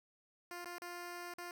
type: tone with dropouts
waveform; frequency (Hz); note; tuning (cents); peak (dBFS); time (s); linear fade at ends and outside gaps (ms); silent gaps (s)
10% pulse; 350.6; F4; +7; -36; 0.51-1.51; 1; 0.645-0.657 / 0.783-0.819 / 1.338-1.383
effects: none